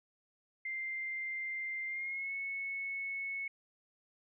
sine tone with pitch glide, 2093 to 2202 Hz, C7 to C#7, 0 to -12 cents, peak -36 dBFS, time 0.65-3.48 s, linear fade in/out 5 ms, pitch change +88 cents, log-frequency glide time 1.87-2.33 s, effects none

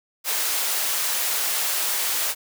white high-pass noise, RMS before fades -24 dBFS, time 0.24-2.35 s, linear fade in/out 50 ms, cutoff 540 Hz, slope 12 dB/octave, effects none

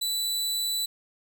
sawtooth tone, 3971 Hz, B7, 9 cents sharp, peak -23 dBFS, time 0.01-0.86 s, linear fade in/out 10 ms, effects none

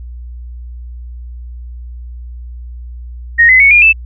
sine tone with pitch steps, 1864.7 / 2033 / 2218 / 2418 / 2637 Hz, A#6 / B6 / C#7 / D7 / E7, 0 / +50 / 0 / +50 / 0 cents, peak -3 dBFS, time 3.38-3.93 s, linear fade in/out 20 ms, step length 110 ms, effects added 60 Hz sine -25 dBFS peak until 4.05 s

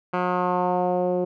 10% pulse tone with low-pass filter sweep, 180.1 Hz, F#3, 46 cents flat, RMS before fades -23 dBFS, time 0.13-1.25 s, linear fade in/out 10 ms, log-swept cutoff 1700 to 450 Hz, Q 2.2, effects none

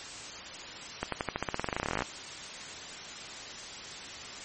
accelerating click train, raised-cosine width 0.5 ms, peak -14 dBFS, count 24, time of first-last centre 1.03-2.022 s, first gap 93 ms, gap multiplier 0.92, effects white hiss -42 dBFS RMS until 4.44 s + MP3 32 kbps

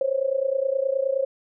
sine tone with amplitude modulation, 538 Hz, C5, 48 cents sharp, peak -17 dBFS, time 0.01-1.25 s, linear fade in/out 2 ms, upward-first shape sine, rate 29.6 Hz, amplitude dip 85%, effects none

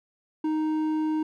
sine tone with hard clipping, 311.1 Hz, D#4, in tune, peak -25 dBFS, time 0.44-1.23 s, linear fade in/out 5 ms, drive 6 dB, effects none

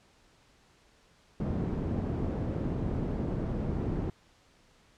white low-pass noise, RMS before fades -32 dBFS, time 1.4-4.1 s, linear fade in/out 2 ms, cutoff 250 Hz, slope 12 dB/octave, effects pink hiss -63 dBFS RMS until 4.97 s + low-pass 7000 Hz 12 dB/octave

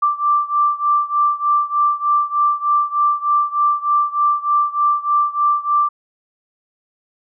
sine beating tone pair, 1174.7 / 1178 Hz, D6 / D6, 0 / +5 cents, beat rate 3.3 Hz, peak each -16 / -18 dBFS, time 0.02-5.89 s, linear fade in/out 10 ms, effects none

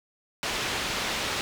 white low-pass noise, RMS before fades -30 dBFS, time 0.43-1.41 s, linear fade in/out 0 ms, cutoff 3900 Hz, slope 12 dB/octave, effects none

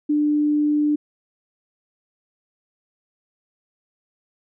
sine tone, 297.3 Hz, D4, 21 cents sharp, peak -16 dBFS, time 0.09-0.96 s, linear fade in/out 10 ms, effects none

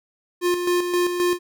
square tone with tremolo, 353.9 Hz, F4, 23 cents sharp, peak -18 dBFS, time 0.41-1.39 s, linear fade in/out 50 ms, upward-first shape square, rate 3.8 Hz, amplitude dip 50%, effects none

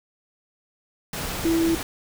sine tone in noise, 330 Hz, E4, 2 cents sharp, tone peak -18 dBFS, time 1.45-1.75 s, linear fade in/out 2 ms, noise pink, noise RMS -30 dBFS, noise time 1.13-1.83 s, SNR +9 dB, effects none

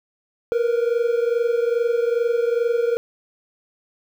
triangle tone pair together, 466.2 / 488.6 Hz, A#4 / B4, 0 / -19 cents, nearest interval minor second, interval 81 cents, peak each -17 / -21 dBFS, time 0.52-2.97 s, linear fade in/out 0 ms, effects 9-bit

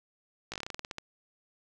slowing click train, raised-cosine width 0.2 ms, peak -20 dBFS, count 13, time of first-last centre 0.52-0.984 s, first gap 17 ms, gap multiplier 1.14, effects none

